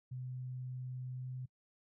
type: tone with pitch glide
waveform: sine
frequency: 127.2 to 127.94 Hz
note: C3 to C3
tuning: -48 to -38 cents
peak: -40 dBFS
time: 0.11-1.46 s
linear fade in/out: 10 ms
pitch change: +10 cents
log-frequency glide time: 1.14-1.27 s
effects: noise-tail reverb RT60 0.1 s tail -24 dB re dry